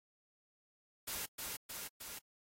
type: noise with echo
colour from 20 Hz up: white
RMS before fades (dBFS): -41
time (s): 1.07-1.26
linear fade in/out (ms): 10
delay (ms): 310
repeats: 3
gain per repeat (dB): -2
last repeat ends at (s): 2.19
effects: AAC 48 kbps